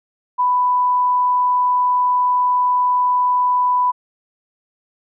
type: tone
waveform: sine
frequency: 993 Hz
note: B5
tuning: 9 cents sharp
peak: -13 dBFS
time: 0.38-3.92 s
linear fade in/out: 20 ms
effects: none